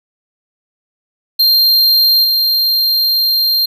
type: tone with level steps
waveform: square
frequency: 4186 Hz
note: C8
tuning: in tune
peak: -8 / -11 dBFS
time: 1.39-3.66 s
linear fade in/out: 10 ms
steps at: 2.23 s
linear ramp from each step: 20 ms
effects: 8-bit